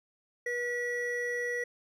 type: tone pair together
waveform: triangle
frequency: 484.4 / 1937.6 Hz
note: B4 / B6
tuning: -34 / -34 cents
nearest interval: 2 octaves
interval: 2400 cents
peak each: -32 / -31 dBFS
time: 0.46-1.64 s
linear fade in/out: 5 ms
effects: none